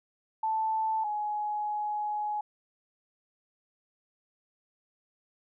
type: tone pair in turn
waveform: sine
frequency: 880 / 839.9 Hz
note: A5 / G#5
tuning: 0 / +19 cents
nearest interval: minor second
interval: 81 cents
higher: first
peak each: -26 / -29 dBFS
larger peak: first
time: 0.43-1.04 / 1.04-2.41 s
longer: second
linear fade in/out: 5 ms
effects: none